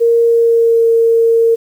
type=tone with pitch glide; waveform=sine; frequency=465.3 to 458.4 Hz; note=A#4 to A#4; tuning=-3 to -29 cents; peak=-7 dBFS; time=0-1.56 s; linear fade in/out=20 ms; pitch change=-26 cents; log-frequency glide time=0.25-0.87 s; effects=7-bit